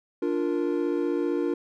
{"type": "chord", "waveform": "triangle", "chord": "Bb major", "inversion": "first", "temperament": "equal", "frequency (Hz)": [293.7, 349.2, 466.2], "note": ["D4", "F4", "Bb4"], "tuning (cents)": [0, 0, 0], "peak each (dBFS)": [-26, -25, -28], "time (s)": [0.22, 1.54], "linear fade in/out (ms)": 5, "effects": []}